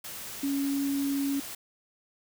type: tone in noise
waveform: sine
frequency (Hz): 278.6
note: C#4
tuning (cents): +9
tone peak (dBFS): -26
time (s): 0.43-1.4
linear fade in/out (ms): 5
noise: white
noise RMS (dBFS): -40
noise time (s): 0.04-1.55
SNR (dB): +11
effects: none